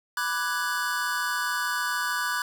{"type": "chord", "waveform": "square", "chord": "G# half-diminished seventh", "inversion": "first", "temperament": "equal with one note detuned", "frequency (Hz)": [987.8, 1174.7, 1487.7, 1661.2], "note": ["B5", "D6", "F#6", "G#6"], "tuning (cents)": [0, 0, 9, 0], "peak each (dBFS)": [-34, -33, -30, -33], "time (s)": [0.17, 2.42], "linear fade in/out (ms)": 2, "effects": []}